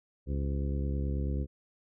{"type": "harmonic tone with a mistuned harmonic", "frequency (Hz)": 69.3, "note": "C#2", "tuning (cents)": 0, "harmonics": [1, 2, 3, 4, 5, 6, 7], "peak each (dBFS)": [-30, -36, -40, -42, -44, -46, -47], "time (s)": [0.26, 1.47], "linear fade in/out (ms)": 50, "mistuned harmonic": 7, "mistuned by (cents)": 79, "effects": []}